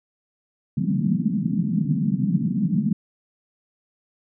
white band-pass noise, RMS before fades -22 dBFS, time 0.77-2.93 s, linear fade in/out 5 ms, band 150 to 230 Hz, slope 48 dB/octave, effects none

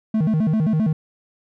triangle tone with vibrato, 185 Hz, F#3, in tune, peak -14 dBFS, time 0.14-0.93 s, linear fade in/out 5 ms, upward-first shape square, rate 7.6 Hz, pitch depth 290 cents each way, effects none

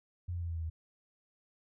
sine tone with pitch steps, 88.3 / 86.63 / 85 / 83.39 / 81.82 / 80.27 Hz, F2 / F2 / F2 / E2 / E2 / E2, +20 / -13 / -46 / +21 / -12 / -45 cents, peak -34 dBFS, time 0.28-0.7 s, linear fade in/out 10 ms, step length 70 ms, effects none

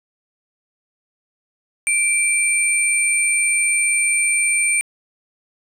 sine tone pair together, 2347 / 8861 Hz, D7 / C#9, -2 / -2 cents, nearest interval octave + major seventh, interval 2300 cents, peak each -17 dBFS, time 1.87-4.81 s, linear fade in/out 0 ms, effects tanh soft clip ceiling -8 dBFS + 8-bit

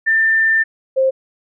sine tone pair in turn, 1789 / 528.7 Hz, A6 / C5, +28 / +18 cents, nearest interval octave + major sixth, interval 2110 cents, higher first, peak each -11 dBFS, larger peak neither, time 0.06-0.64 / 0.96-1.11 s, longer first, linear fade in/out 20 ms, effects none

